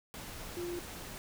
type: tone in noise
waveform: sine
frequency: 349.2 Hz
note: F4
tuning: in tune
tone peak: -36 dBFS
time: 0.57-0.79 s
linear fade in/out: 0 ms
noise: pink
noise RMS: -45 dBFS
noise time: 0.14-1.18 s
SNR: +6 dB
effects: none